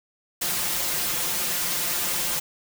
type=noise with comb filter; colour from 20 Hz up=white; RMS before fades=-26 dBFS; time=0.41-2.4 s; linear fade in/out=10 ms; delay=5.7 ms; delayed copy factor=+0.85; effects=none